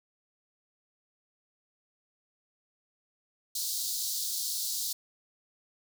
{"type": "high-pass noise", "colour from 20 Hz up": "pink", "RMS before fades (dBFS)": -33, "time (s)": [3.55, 4.93], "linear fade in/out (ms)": 5, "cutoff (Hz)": 3900, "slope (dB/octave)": 48, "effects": []}